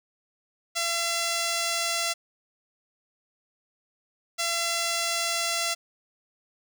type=tone pair in turn; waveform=5% pulse; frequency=678 / 678 Hz; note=E5 / E5; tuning=+49 / +49 cents; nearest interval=unison; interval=0 cents; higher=neither; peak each=-14 dBFS; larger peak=neither; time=0.75-2.14 / 4.38-5.75 s; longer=first; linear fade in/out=20 ms; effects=none